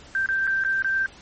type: tone with dropouts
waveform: sine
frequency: 1568 Hz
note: G6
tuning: in tune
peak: -20 dBFS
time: 0.15-1.06 s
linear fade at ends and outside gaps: 1 ms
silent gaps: 0.261-0.288 / 0.47-0.475 / 0.638-0.648 / 0.823-0.845 s
effects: pink hiss -47 dBFS RMS until 1.21 s + MP3 32 kbps